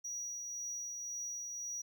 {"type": "tone with tremolo", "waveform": "triangle", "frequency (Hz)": 5790, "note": "F#8", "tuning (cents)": -38, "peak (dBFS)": -37, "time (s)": [0.04, 1.82], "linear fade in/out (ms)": 10, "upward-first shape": "triangle", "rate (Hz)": 1.9, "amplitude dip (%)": 30, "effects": []}